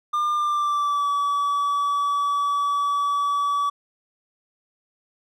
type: tone with pitch glide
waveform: triangle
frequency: 1200 to 1145.1 Hz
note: D6 to D6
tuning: +37 to -44 cents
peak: -18 dBFS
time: 0.13-3.7 s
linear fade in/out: 10 ms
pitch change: -81 cents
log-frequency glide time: 0.35-1.09 s
effects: none